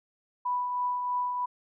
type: tone with tremolo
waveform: sine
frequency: 987.8 Hz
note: B5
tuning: in tune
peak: -25 dBFS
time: 0.45-1.46 s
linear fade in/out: 10 ms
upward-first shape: triangle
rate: 3.1 Hz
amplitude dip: 40%
effects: none